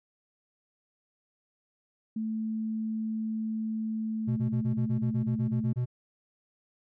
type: tone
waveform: sine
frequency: 220 Hz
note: A3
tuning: in tune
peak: -29 dBFS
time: 2.16-5.73 s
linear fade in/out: 5 ms
type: tone bursts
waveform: triangle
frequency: 123.47 Hz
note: B2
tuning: in tune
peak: -24 dBFS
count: 13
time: 4.27-5.858 s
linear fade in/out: 20 ms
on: 100 ms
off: 24 ms
effects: none

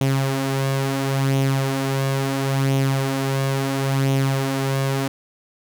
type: tone with flanger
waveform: sawtooth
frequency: 135.6 Hz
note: C#3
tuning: 38 cents flat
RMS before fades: -21 dBFS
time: 0.01-5.08 s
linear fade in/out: 2 ms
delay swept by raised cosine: 0.31 to 5.61 ms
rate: 0.73 Hz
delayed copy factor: +0.5
effects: none

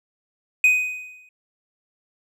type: tone with exponential decay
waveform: triangle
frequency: 2500 Hz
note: D#7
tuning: 8 cents sharp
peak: -9 dBFS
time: 0.64-1.29 s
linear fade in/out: 2 ms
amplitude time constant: 140 ms
effects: none

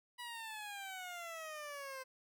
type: exponential sweep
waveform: 15% pulse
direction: down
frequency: 981 to 517 Hz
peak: -38 dBFS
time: 0.18-2.04 s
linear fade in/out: 20 ms
effects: none

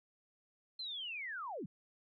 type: linear sweep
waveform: sine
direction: down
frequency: 4186 to 130.81 Hz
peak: -40 dBFS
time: 0.79-1.66 s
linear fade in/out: 5 ms
effects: none

